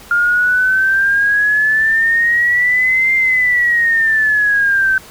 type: exponential two-way sweep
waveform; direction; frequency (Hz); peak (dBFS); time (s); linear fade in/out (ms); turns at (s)
sine; up then down; 1405 to 2100 to 1535; -10; 0.11-4.98; 2; 3.14
effects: pink hiss -38 dBFS RMS until 5.1 s